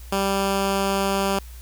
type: tone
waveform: 10% pulse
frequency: 196 Hz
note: G3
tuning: in tune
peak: -12 dBFS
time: 0.12-1.39 s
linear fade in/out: 5 ms
effects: added 60 Hz sine -37 dBFS peak until 1.61 s + white hiss -49 dBFS RMS until 1.61 s